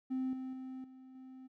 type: tone with level steps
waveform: triangle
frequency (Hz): 260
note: C4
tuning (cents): -11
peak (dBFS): -30 / -37 / -40 / -50 / -47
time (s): 0.1-1.48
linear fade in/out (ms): 20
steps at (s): 0.33 / 0.53 / 0.84 / 1.15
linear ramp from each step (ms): 2
effects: tanh soft clip ceiling -28 dBFS